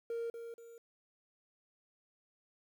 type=tone with echo; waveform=triangle; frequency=464.5 Hz; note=A#4; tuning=6 cents flat; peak=-33 dBFS; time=0.1-0.3 s; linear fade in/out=2 ms; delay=240 ms; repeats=2; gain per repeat=-8 dB; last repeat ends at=0.78 s; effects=tanh soft clip ceiling -29 dBFS + 11-bit